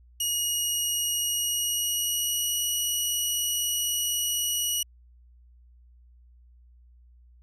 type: tone with pitch glide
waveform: 15% pulse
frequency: 2886 to 2914 Hz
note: F#7 to F#7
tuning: -44 to -27 cents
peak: -18 dBFS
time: 0.2-4.83 s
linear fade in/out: 5 ms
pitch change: +17 cents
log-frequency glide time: 1.17-2.62 s
effects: added 60 Hz sine -52 dBFS peak until 7.42 s